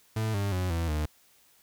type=tone with pitch steps; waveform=40% pulse; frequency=110 / 100.29 / 91.44 / 83.36 / 76.01 Hz; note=A2 / G2 / F#2 / E2 / D#2; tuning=0 / +40 / -20 / +20 / -40 cents; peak=-26 dBFS; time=0.16-1.06 s; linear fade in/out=5 ms; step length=180 ms; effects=white hiss -62 dBFS RMS until 1.62 s